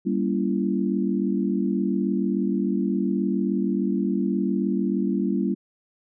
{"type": "chord", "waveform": "sine", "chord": "G diminished seventh", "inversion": "none", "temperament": "just", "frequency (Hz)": [196, 235.2, 282.2, 338.7], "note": ["G3", "Bb3", "Db4", "Fb4"], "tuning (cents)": [0, 16, 31, 47], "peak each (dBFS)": [-24, -27, -28, -28], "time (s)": [0.05, 5.55], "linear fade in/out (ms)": 20, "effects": []}